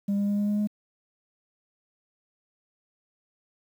sine tone with pitch steps, 200.6 / 202.2 / 203.9 / 205.5 / 207.2 / 208.9 Hz, G3 / G#3 / G#3 / G#3 / G#3 / G#3, +40 / -46 / -32 / -18 / -4 / +10 cents, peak -20 dBFS, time 0.08-0.674 s, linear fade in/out 10 ms, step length 99 ms, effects tanh soft clip ceiling -22 dBFS + 9-bit

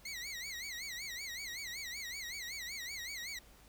20% pulse tone with vibrato, 2066 Hz, C7, 22 cents flat, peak -36 dBFS, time 0.05-3.39 s, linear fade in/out 5 ms, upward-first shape sine, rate 5.3 Hz, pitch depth 170 cents each way, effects added 51 Hz sine -62 dBFS peak until 3.68 s + pink hiss -62 dBFS RMS until 3.68 s

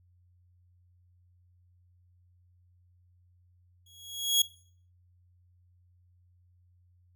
sawtooth tone with exponential growth, 3322 Hz, G#7, in tune, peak -16 dBFS, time 3.86-4.42 s, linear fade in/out 5 ms, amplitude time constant 120 ms, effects noise-tail reverb RT60 0.5 s tail -18 dB re dry + added 89 Hz sine -61 dBFS peak until 7.15 s

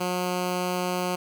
10% pulse tone, 180.4 Hz, F#3, 44 cents flat, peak -17 dBFS, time 0-1.16 s, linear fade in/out 10 ms, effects none

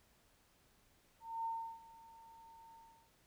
sine tone with ADSR envelope, 910 Hz, A#5, 42 cents flat, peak -36 dBFS, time 1.2-3.12 s, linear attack 250 ms, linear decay 340 ms, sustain -20 dB, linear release 370 ms, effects pink hiss -71 dBFS RMS until 3.26 s

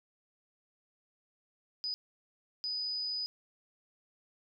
sine tone bursts at uneven times, 4978 Hz, D#8, in tune, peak -33 dBFS, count 2, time 1.84-1.94 / 2.64-3.26 s, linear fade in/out 0 ms, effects none

